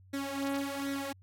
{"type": "tone with flanger", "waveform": "sawtooth", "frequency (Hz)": 277.2, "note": "C#4", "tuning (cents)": 0, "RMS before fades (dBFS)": -35, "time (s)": [0.13, 1.13], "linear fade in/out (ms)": 10, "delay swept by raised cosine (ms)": [0.51, 3.71], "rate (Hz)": 1.3, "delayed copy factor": 0.7, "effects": ["added 94 Hz sine -55 dBFS peak until 1.22 s", "AAC 64 kbps"]}